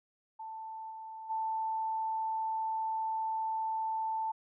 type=tone with level steps; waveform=sine; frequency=885 Hz; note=A5; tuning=10 cents sharp; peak=-40 / -42 / -31 dBFS; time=0.39-4.32 s; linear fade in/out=10 ms; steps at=0.9 / 1.29 s; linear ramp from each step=20 ms; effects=none